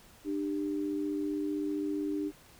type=tone pair together; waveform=sine; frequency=299.8 / 395.3 Hz; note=D4 / G4; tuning=+36 / +15 cents; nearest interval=perfect fourth; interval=479 cents; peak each=-31 / -37 dBFS; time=0.24-2.32 s; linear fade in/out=50 ms; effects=pink hiss -57 dBFS RMS until 2.59 s